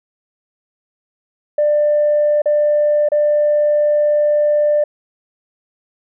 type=tone with dropouts; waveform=sine; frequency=594 Hz; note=D5; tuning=20 cents sharp; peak=-10 dBFS; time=1.58-4.84 s; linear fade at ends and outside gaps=5 ms; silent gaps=2.419-2.457 / 3.088-3.118 s; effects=tanh soft clip ceiling -7 dBFS

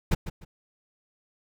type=noise with echo; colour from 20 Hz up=brown; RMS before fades=-19 dBFS; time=0.11-0.15 s; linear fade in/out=10 ms; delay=150 ms; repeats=2; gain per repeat=-12 dB; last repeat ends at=0.45 s; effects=none

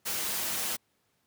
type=noise with comb filter; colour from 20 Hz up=white; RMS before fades=-32 dBFS; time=0.05-0.77 s; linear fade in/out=20 ms; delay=7 ms; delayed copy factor=-0.55; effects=pink hiss -73 dBFS RMS until 1.26 s + high-pass 100 Hz 12 dB/octave

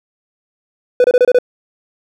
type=tone bursts; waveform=triangle; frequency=496.4 Hz; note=B4; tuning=9 cents sharp; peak=-4 dBFS; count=6; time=1-1.387 s; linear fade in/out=2 ms; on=42 ms; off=27 ms; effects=none

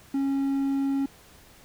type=tone; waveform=triangle; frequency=274.4 Hz; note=C#4; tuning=17 cents flat; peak=-21 dBFS; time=0.14-1.06 s; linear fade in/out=5 ms; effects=pink hiss -53 dBFS RMS until 1.64 s

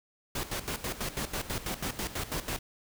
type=noise with tremolo; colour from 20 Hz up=pink; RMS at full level=-33 dBFS; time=0.35-2.59 s; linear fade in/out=5 ms; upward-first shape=square; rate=6.1 Hz; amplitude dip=75%; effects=none

